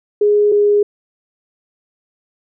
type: tone pair in turn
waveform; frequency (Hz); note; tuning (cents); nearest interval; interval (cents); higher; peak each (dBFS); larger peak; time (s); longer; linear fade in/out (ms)
sine; 415 / 412.4; G#4 / G#4; -1 / -12; unison; 11; first; -9; neither; 0.21-0.52 / 0.52-0.83; neither; 5
effects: none